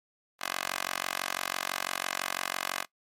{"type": "tone with high-pass filter", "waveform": "10% pulse", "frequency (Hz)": 46, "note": "F#1", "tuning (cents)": -9, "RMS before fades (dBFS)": -34, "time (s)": [0.39, 2.86], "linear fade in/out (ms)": 50, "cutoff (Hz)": 1100, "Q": 0.84, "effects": ["noise-tail reverb RT60 0.1 s tail -20 dB re dry", "MP3 64 kbps"]}